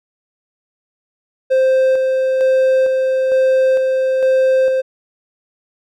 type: tone with tremolo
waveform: triangle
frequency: 523.3 Hz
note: C5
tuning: in tune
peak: -8 dBFS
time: 1.5-4.82 s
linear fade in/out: 20 ms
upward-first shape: square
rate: 1.1 Hz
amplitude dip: 30%
effects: none